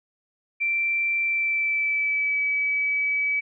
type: tone with pitch glide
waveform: sine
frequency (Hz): 2349 to 2287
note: D7 to D7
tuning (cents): 0 to -47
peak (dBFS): -21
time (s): 0.6-3.41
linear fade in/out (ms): 20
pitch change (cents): -47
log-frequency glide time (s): 1.21-2.41
effects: none